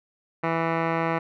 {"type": "tone with low-pass filter", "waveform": "10% pulse", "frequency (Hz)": 164.8, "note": "E3", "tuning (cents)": 0, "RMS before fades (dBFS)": -25, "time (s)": [0.43, 1.19], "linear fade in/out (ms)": 10, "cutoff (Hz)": 1700, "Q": 6.3, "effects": []}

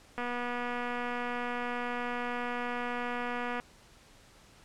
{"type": "click train", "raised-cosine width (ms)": 0.5, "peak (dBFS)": -21, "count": 832, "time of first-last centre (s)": [0.18, 3.6], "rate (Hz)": 243, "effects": ["pink hiss -58 dBFS RMS until 4.64 s", "low-pass 9000 Hz 12 dB/octave"]}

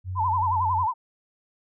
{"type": "tone with pitch glide", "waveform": "sine", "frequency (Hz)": [92.5, 91.23], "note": ["F#2", "F#2"], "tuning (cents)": [0, -24], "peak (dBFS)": -28, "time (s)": [0.04, 0.87], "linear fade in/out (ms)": 50, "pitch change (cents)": -24, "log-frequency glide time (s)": [0.42, 0.53]}
{"type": "tone with vibrato", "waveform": "sine", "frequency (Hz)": 942, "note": "A#5", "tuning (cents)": 18, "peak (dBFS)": -21, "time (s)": [0.15, 0.94], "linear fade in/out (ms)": 50, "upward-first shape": "sine", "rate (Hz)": 11, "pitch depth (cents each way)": 160}
{"effects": []}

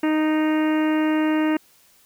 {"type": "harmonic tone with a mistuned harmonic", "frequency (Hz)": 310, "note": "D#4", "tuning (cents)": -6, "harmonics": [1, 2, 3, 4, 5, 6, 7, 8, 9], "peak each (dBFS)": [-18, -29, -31, -35, -35, -34, -38, -41, -38], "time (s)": [0.03, 1.57], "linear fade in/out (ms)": 5, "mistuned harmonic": 8, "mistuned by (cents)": -22, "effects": ["white hiss -56 dBFS RMS until 2.05 s"]}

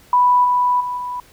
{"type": "tone with level steps", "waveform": "sine", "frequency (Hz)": 987.8, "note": "B5", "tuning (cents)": 0, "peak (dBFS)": [-10, -13, -21, -23], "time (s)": [0.13, 1.2], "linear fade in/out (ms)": 2, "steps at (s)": [0.44, 0.8, 0.97], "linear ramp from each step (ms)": 10, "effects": ["pink hiss -49 dBFS RMS until 1.32 s"]}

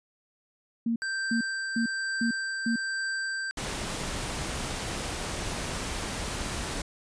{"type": "tone bursts", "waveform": "sine", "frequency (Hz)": 231.2, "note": "A#3", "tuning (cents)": -14, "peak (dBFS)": -24, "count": 5, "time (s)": [0.86, 2.76], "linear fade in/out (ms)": 5, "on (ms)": 100, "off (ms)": 350}
{"type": "tone with tremolo", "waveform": "square", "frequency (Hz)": 1568, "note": "G6", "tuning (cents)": 0, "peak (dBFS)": -29, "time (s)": [1.02, 3.51], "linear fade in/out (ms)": 0, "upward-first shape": "triangle", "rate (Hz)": 1.1, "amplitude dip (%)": 25}
{"type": "noise", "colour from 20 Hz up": "pink", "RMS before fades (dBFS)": -33, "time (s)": [3.57, 6.82], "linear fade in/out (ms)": 5}
{"effects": ["resampled to 22050 Hz"]}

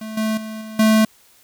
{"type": "tone with level steps", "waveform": "square", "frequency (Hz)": 218.3, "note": "A3", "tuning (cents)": -13, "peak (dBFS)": [-29, -19, -29, -32, -12], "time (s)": [0.01, 1.05], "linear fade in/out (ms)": 5, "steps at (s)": [0.17, 0.37, 0.61, 0.79], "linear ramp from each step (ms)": 5, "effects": ["white hiss -53 dBFS RMS until 1.43 s"]}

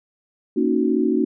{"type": "chord", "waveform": "sine", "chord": "D# minor seventh", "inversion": "second", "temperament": "equal", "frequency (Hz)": [233.1, 277.2, 311.1, 370], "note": ["A#3", "C#4", "D#4", "F#4"], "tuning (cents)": [0, 0, 0, 0], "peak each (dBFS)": -22, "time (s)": [0.56, 1.25], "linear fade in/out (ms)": 10, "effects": []}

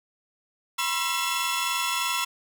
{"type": "tone cluster", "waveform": "sawtooth", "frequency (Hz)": [977, 1063, 1346, 2669, 3408], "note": ["B5", "C6", "E6", "E7", "G#7"], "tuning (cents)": [-19, 27, 36, 21, 44], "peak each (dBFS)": -28, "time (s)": [0.78, 2.25], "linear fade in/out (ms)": 10, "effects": []}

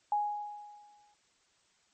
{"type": "tone with exponential decay", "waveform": "sine", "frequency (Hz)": 830.6, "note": "G#5", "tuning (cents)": 0, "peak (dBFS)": -25, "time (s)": [0.12, 1.14], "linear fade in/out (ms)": 2, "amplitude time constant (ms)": 220, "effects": ["white hiss -70 dBFS RMS until 1.93 s", "MP3 32 kbps"]}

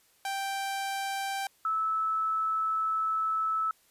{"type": "tone pair in turn", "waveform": ["sawtooth", "sine"], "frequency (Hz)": [784, 1306.5], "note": ["G5", "E6"], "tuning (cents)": [0, -16], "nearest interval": "major sixth", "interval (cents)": 884, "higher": "second", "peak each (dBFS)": [-27, -26], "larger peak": "second", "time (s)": [[0.25, 1.47], [1.65, 3.71]], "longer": "second", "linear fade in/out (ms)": 2, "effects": ["white hiss -65 dBFS RMS until 3.9 s", "resampled to 32000 Hz"]}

